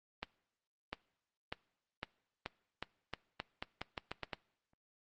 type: accelerating click train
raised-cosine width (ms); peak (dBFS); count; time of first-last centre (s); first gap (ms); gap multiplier
0.3; -22; 14; 0.23-4.332; 700; 0.85
effects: noise-tail reverb RT60 0.8 s tail -23 dB re dry + Opus 24 kbps